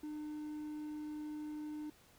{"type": "tone", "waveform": "triangle", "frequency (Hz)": 302.1, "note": "D4", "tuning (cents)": 49, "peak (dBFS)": -39, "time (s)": [0.03, 1.9], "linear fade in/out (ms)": 5, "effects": ["pink hiss -65 dBFS RMS until 2.18 s"]}